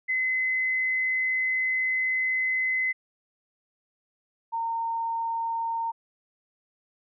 sine tone pair in turn, 2039 / 916.2 Hz, C7 / A#5, -45 / -30 cents, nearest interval octave + major second, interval 1385 cents, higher first, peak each -23 / -26 dBFS, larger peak first, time 0.08-2.93 / 4.52-5.92 s, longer first, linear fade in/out 20 ms, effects none

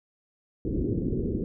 white low-pass noise, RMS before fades -28 dBFS, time 0.65-1.44 s, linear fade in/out 0 ms, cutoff 410 Hz, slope 48 dB/octave, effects none

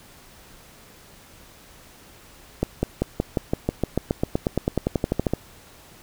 accelerating click train, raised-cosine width 2 ms, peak -7 dBFS, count 23, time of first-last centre 2.63-5.336 s, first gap 200 ms, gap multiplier 0.95, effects pink hiss -49 dBFS RMS until 6.02 s

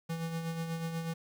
square tone with tremolo, 164.81 Hz, E3, in tune, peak -33 dBFS, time 0.09-1.14 s, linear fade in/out 10 ms, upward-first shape sine, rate 8.2 Hz, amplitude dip 45%, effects 10-bit

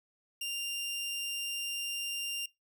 sawtooth tone, 2791 Hz, F7, 2 cents flat, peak -31 dBFS, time 0.41-2.46 s, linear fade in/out 5 ms, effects noise-tail reverb RT60 0.2 s tail -23 dB re dry

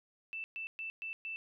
sine tone bursts, 2655 Hz, E7, 12 cents sharp, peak -38 dBFS, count 5, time 0.33-1.36 s, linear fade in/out 0 ms, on 110 ms, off 120 ms, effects none

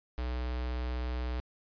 square tone with notch filter, 61.8 Hz, B1, 2 cents sharp, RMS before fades -34 dBFS, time 0.18-1.4 s, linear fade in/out 0 ms, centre 160 Hz, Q 1.4, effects resampled to 11025 Hz

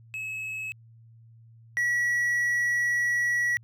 triangle tone pair in turn, 2579 / 1932.1 Hz, E7 / B6, -39 / -38 cents, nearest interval perfect fourth, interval 499 cents, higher first, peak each -30 / -21 dBFS, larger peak second, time 0.14-0.72 / 1.77-3.57 s, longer second, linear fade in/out 0 ms, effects added 114 Hz sine -50 dBFS peak until 3.63 s

